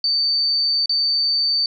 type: tone with dropouts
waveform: sine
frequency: 4574 Hz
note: D8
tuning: 47 cents flat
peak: -16 dBFS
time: 0.04-1.66 s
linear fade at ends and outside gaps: 2 ms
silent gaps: 0.859-0.894 s
effects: none